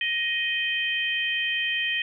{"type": "harmonic tone", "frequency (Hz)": 625, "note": "D#5", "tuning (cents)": 8, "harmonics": [3, 4, 5], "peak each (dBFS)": [-28, -28, -28], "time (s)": [0.01, 2.02], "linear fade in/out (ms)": 2, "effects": []}